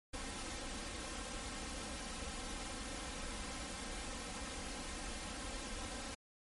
pink noise with comb filter, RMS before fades -44 dBFS, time 0.13-6.15 s, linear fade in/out 10 ms, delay 3.8 ms, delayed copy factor +0.75, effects MP3 48 kbps

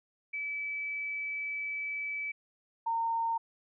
sine tone pair in turn, 2301 / 915.8 Hz, D7 / A#5, -36 / -31 cents, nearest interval octave + major third, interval 1595 cents, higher first, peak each -33 / -28 dBFS, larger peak second, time 0.33-2.32 / 2.86-3.38 s, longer first, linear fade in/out 10 ms, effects none

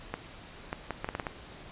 clicks, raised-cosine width 0.5 ms, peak -17 dBFS, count 8, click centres 0.14 / 0.729 / 0.907 / 1.045 / 1.089 / 1.151 / 1.198 / 1.268 s, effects pink hiss -48 dBFS RMS until 1.71 s + resampled to 8000 Hz

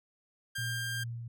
sawtooth tone, 1596 Hz, G6, 31 cents sharp, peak -31 dBFS, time 0.55-1.04 s, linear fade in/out 10 ms
sine tone with tremolo, 117.2 Hz, A#2, 10 cents sharp, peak -35 dBFS, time 0.58-1.28 s, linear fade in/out 5 ms, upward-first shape sine, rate 2.6 Hz, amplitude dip 35%
effects none

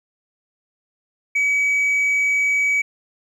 sine tone, 2275 Hz, C#7, 44 cents sharp, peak -13 dBFS, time 1.35-2.82 s, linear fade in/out 10 ms, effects tanh soft clip ceiling -15 dBFS + 9-bit

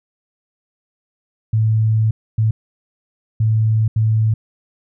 sine tone bursts at uneven times, 110 Hz, A2, in tune, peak -12 dBFS, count 4, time 1.53-2.11 / 2.38-2.51 / 3.4-3.88 / 3.96-4.34 s, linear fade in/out 5 ms, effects none

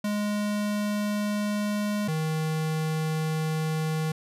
square tone pair in turn, 207.7 / 157.43 Hz, G#3 / D#3, 0 / +21 cents, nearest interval perfect fourth, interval 479 cents, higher first, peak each -26 dBFS, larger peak neither, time 0.04-2.08 / 2.08-4.12 s, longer neither, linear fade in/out 5 ms, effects resampled to 32000 Hz

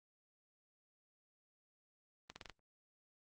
accelerating click train, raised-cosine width 0.2 ms, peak -30 dBFS, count 5, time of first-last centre 2.3-2.497 s, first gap 60 ms, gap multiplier 0.87, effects Opus 24 kbps

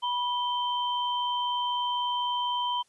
sine tone pair together, 980 / 3114 Hz, B5 / G7, -14 / -12 cents, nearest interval octave + minor sixth, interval 2002 cents, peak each -27 / -32 dBFS, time 0.02-2.83 s, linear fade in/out 20 ms, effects white hiss -67 dBFS RMS until 2.88 s + resampled to 24000 Hz

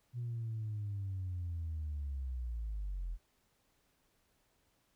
sine linear sweep, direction down, 122.4 to 40.46 Hz, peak -35 dBFS, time 0.13-3.18 s, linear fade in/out 50 ms, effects tanh soft clip ceiling -33 dBFS + pink hiss -75 dBFS RMS until 4.95 s

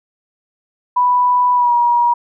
sine tone with pitch glide, 987.8 to 956.4 Hz, B5 to A#5, 0 to +44 cents, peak -10 dBFS, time 0.96-2.14 s, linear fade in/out 10 ms, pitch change -56 cents, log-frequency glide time 1.54-1.73 s, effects none

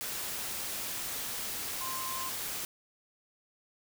sine tone in noise, 1046.5 Hz, C6, in tune, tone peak -38 dBFS, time 1.81-2.29 s, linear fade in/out 0 ms, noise white, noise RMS -37 dBFS, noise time 0.01-2.65 s, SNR -4 dB, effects none

